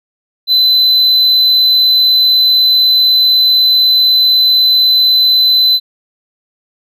triangle tone, 4028 Hz, B7, 33 cents sharp, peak -5 dBFS, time 0.47-5.8 s, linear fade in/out 50 ms, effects none

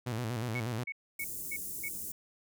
sawtooth tone with vibrato, 116.54 Hz, A#2, in tune, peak -29 dBFS, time 0.06-0.84 s, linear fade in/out 10 ms, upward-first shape square, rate 8.3 Hz, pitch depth 100 cents each way
sine tone bursts, 2217 Hz, C#7, in tune, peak -35 dBFS, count 5, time 0.55-1.885 s, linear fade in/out 5 ms, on 51 ms, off 270 ms
white band-stop noise, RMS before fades -40 dBFS, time 1.19-2.12 s, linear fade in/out 5 ms, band 390 to 7200 Hz, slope 24 dB/octave
effects none

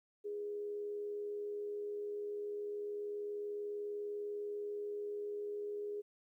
sine tone with amplitude modulation, 413.4 Hz, G#4, 8 cents flat, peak -37 dBFS, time 0.24-6.02 s, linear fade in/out 20 ms, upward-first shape sine, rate 80.3 Hz, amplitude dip 30%, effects 13-bit

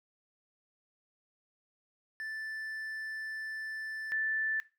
triangle / sine tone pair in turn, 1760 / 1760 Hz, A6 / A6, 0 / 0 cents, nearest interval unison, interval 0 cents, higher neither, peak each -35 / -29 dBFS, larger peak second, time 2.2-4.12 / 4.12-4.6 s, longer first, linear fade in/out 0 ms, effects noise-tail reverb RT60 0.3 s tail -19 dB re dry

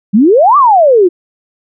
sine exponential two-way sweep, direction up then down, 187.8 to 1200 to 336.4 Hz, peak -3 dBFS, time 0.13-1.09 s, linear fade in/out 20 ms, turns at 0.57 s, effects none

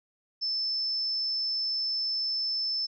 sine tone, 5274 Hz, E8, in tune, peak -27 dBFS, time 0.41-2.87 s, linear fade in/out 20 ms, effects none

